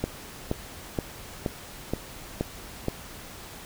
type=click train; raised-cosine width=2 ms; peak=-12 dBFS; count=7; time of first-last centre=0.04-2.884 s; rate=2.11 Hz; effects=pink hiss -43 dBFS RMS until 3.65 s